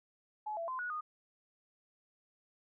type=tone with pitch steps; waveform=sine; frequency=851 / 670 / 1032 / 1462 / 1231 Hz; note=G#5 / E5 / C6 / F#6 / D#6; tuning=+42 / +28 / -24 / -21 / -19 cents; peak=-36 dBFS; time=0.46-1.01 s; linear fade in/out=10 ms; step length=110 ms; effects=none